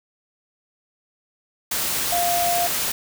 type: tone in noise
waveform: sine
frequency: 698.5 Hz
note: F5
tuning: in tune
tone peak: -20 dBFS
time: 2.12-2.67 s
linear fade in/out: 5 ms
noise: white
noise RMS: -24 dBFS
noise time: 1.71-2.92 s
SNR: +1 dB
effects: none